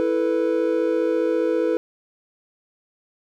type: chord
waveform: triangle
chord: E suspended fourth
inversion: none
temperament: just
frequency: 329.6 / 439.5 / 494.4 Hz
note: E4 / A4 / B4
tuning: 0 / -2 / +2 cents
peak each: -21 / -22 / -20 dBFS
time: 0-1.77 s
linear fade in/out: 0 ms
effects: none